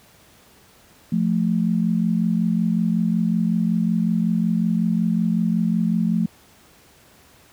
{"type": "tone pair together", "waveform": "sine", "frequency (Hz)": [174.8, 220.2], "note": ["F3", "A3"], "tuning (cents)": [2, 2], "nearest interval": "major third", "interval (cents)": 400, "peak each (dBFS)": -20, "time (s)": [1.12, 6.26], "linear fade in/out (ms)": 5, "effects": ["pink hiss -52 dBFS RMS until 7.52 s", "high-pass 60 Hz 12 dB/octave"]}